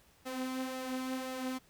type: tone with flanger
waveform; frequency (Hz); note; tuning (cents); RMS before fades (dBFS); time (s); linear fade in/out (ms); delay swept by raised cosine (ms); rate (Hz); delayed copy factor
sawtooth; 258.8; C4; -19; -38; 0.25-1.59; 20; 1.5 to 4.8; 1.9; +0.5
effects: pink hiss -65 dBFS RMS until 1.69 s